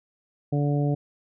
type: harmonic tone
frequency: 144.7 Hz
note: D3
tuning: 25 cents flat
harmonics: 1 / 2 / 3 / 4 / 5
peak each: -22 / -28 / -32 / -34 / -36 dBFS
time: 0.52-0.95 s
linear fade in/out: 10 ms
effects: none